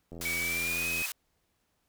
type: click train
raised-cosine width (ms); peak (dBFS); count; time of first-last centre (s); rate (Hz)
2; -31; 77; 0.12-1.018; 84.6
type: band-pass noise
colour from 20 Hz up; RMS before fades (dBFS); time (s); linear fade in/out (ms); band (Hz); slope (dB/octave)
white; -37; 0.21-1.12; 2; 1000 to 15000; 12
type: tone with pitch glide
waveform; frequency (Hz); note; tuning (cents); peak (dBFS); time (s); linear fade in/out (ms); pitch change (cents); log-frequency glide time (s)
sine; 2265 to 2528; C#7 to D#7; +37 to +27; -30; 0.25-1.06; 5; +190; 0.39-0.89
effects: pink hiss -75 dBFS RMS until 1.88 s